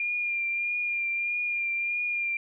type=tone with vibrato; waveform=sine; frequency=2403 Hz; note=D7; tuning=39 cents sharp; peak=-26 dBFS; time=0-2.37 s; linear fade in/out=2 ms; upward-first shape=triangle; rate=1.6 Hz; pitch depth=27 cents each way; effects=none